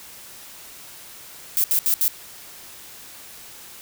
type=noise bursts at uneven times; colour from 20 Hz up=violet; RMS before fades=-19 dBFS; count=4; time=1.57-1.64 / 1.71-1.79 / 1.86-1.94 / 2.01-2.08 s; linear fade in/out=0 ms; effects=white hiss -42 dBFS RMS until 3.81 s